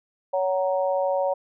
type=harmonic tone; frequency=186.8 Hz; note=F#3; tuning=17 cents sharp; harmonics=3 / 4 / 5; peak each=-22 / -28 / -30 dBFS; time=0.33-1.34 s; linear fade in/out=10 ms; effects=none